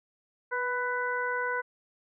harmonic tone with a mistuned harmonic, 497.1 Hz, B4, 11 cents sharp, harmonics 1 / 2 / 3 / 4, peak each -34 / -33 / -31 / -39 dBFS, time 0.51-1.62 s, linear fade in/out 20 ms, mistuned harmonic 1, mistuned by -22 cents, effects none

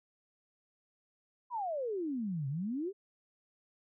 sine exponential two-way sweep, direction down then up, 1022 to 130.81 to 417 Hz, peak -33 dBFS, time 1.5-2.93 s, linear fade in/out 50 ms, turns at 2.48 s, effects none

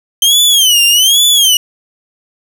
sawtooth tone with vibrato, 3110 Hz, G7, 14 cents flat, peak -3 dBFS, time 0.22-1.57 s, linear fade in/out 2 ms, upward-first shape sine, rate 1.2 Hz, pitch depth 190 cents each way, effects none

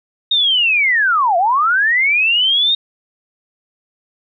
sine linear two-way sweep, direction down then up, 3734 to 663 to 3734 Hz, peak -11 dBFS, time 0.31-2.75 s, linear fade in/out 5 ms, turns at 1.37 s, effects none

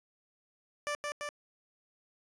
15% pulse tone with echo, 587.3 Hz, D5, in tune, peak -26 dBFS, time 0.87-0.95 s, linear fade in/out 0 ms, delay 170 ms, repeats 2, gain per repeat -2 dB, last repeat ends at 1.29 s, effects resampled to 22050 Hz

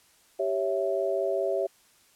sine chord, C# diminished, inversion second, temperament equal with one note detuned, 390.9 / 554.4 / 659.3 Hz, G4 / C#5 / E5, -5 / 0 / 0 cents, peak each -29 dBFS, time 0.39-1.67 s, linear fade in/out 10 ms, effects white hiss -61 dBFS RMS until 2.15 s + low-pass 12000 Hz 12 dB/octave

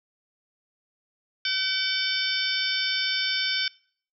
harmonic tone with a mistuned harmonic, 762 Hz, G5, 49 cents flat, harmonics 2 / 3 / 4 / 5 / 6 / 7, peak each -31 / -31 / -31 / -31 / -31 / -31 dBFS, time 1.45-3.68 s, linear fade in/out 2 ms, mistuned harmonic 5, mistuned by -110 cents, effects noise-tail reverb RT60 0.5 s tail -23 dB re dry

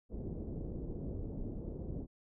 pink low-pass noise, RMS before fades -41 dBFS, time 0.09-2.07 s, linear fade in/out 50 ms, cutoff 460 Hz, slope 24 dB/octave, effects none

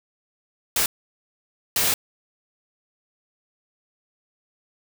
white noise bursts at uneven times, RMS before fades -21 dBFS, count 2, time 0.76-0.86 / 1.76-1.94 s, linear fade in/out 2 ms, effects none

